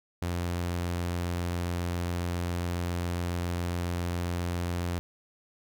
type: tone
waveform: sawtooth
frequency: 87.31 Hz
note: F2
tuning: in tune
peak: -25 dBFS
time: 0.22-4.99 s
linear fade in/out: 0 ms
effects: none